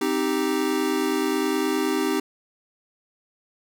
square chord, C minor, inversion none, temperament equal, 261.6 / 311.1 / 392 Hz, C4 / Eb4 / G4, 0 / 0 / 0 cents, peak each -28 / -26 / -26 dBFS, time 0.01-2.2 s, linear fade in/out 5 ms, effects none

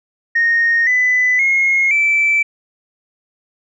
sine tone with pitch steps, 1855 / 1999.7 / 2156 / 2324 Hz, A#6 / B6 / C#7 / D7, -9 / +21 / -49 / -19 cents, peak -10 dBFS, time 0.35-2.43 s, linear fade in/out 10 ms, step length 520 ms, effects tanh soft clip ceiling -7 dBFS

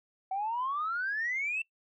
sine exponential sweep, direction up, 750 to 2700 Hz, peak -29 dBFS, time 0.31-1.62 s, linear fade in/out 5 ms, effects noise-tail reverb RT60 0.1 s tail -22 dB re dry + tanh soft clip ceiling -25 dBFS

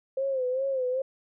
sine tone with vibrato, 523.3 Hz, C5, in tune, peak -25 dBFS, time 0.17-1.02 s, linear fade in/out 5 ms, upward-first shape sine, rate 2.5 Hz, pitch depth 79 cents each way, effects none

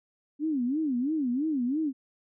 sine tone with vibrato, 276.9 Hz, C#4, 2 cents flat, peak -25 dBFS, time 0.39-1.93 s, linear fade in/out 50 ms, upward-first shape sine, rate 3 Hz, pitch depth 250 cents each way, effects none

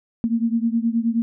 sine beating tone pair, 227 / 236.5 Hz, A#3 / A#3, -46 / +25 cents, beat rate 9.5 Hz, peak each -20 / -22 dBFS, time 0.24-1.22 s, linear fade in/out 0 ms, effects none

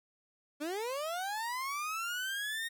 30% pulse linear sweep, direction up, 281.5 to 1864.7 Hz, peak -32 dBFS, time 0.6-2.69 s, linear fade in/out 20 ms, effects none

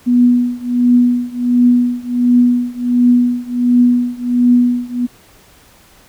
sine tone with tremolo, 244.5 Hz, B3, 17 cents flat, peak -5 dBFS, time 0.06-5.07 s, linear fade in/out 20 ms, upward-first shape triangle, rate 1.4 Hz, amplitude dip 95%, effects pink hiss -46 dBFS RMS until 6.08 s

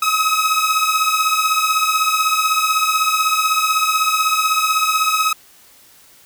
sawtooth beating tone pair, 1267 / 1283 Hz, D#6 / E6, +31 / -47 cents, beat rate 16 Hz, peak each -14 dBFS, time 0.02-5.33 s, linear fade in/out 5 ms, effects white hiss -48 dBFS RMS until 6.25 s

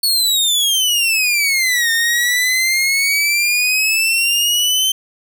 sawtooth exponential two-way sweep, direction down then up, 4435 to 1821 to 3107 Hz, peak -10 dBFS, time 0.03-4.92 s, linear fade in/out 5 ms, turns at 1.91 s, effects none

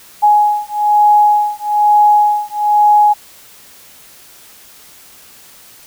sine beating tone pair, 835 / 836.1 Hz, G#5 / G#5, +9 / +11 cents, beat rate 1.1 Hz, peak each -11 dBFS, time 0.22-3.14 s, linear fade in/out 20 ms, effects white hiss -41 dBFS RMS until 5.86 s

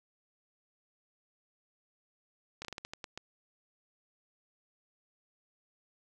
slowing click train, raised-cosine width 0.2 ms, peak -23 dBFS, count 9, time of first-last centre 2.62-3.176 s, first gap 28 ms, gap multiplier 1.25, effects none

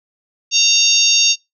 harmonic tone with a mistuned harmonic, 921 Hz, A#5, 21 cents flat, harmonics 3 / 4 / 5 / 6 / 7, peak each -17 / -17 / -17 / -17 / -17 dBFS, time 0.51-1.36 s, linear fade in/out 50 ms, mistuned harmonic 6, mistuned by +20 cents, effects noise-tail reverb RT60 0.2 s tail -23 dB re dry

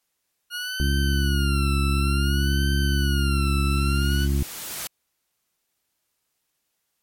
20% pulse tone with vibrato, 1429 Hz, F6, 39 cents sharp, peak -23 dBFS, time 0.5-4.28 s, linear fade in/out 50 ms, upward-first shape sine, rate 0.56 Hz, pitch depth 130 cents each way
harmonic tone, 69.3 Hz, C#2, in tune, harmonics 1 / 2 / 3 / 4 / 5, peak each -20 / -26 / -30 / -32 / -34 dBFS, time 0.8-4.43 s, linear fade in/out 0 ms
white noise with exponential growth, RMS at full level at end -30 dBFS, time 2.52-4.87 s, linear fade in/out 0 ms, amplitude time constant 510 ms
effects white hiss -75 dBFS RMS until 7.02 s + MP3 64 kbps

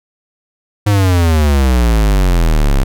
square exponential sweep, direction down, 105.5 to 32.51 Hz, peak -9 dBFS, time 0.86-2.84 s, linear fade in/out 10 ms, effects none

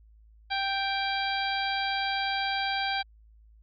harmonic tone with a mistuned harmonic, 784 Hz, G5, in tune, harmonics 1 / 2 / 3 / 4 / 5 / 6, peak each -30 / -33 / -35 / -36 / -37 / -38 dBFS, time 0.5-3.03 s, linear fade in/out 20 ms, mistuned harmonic 4, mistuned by +55 cents, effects added 54 Hz sine -53 dBFS peak until 3.62 s

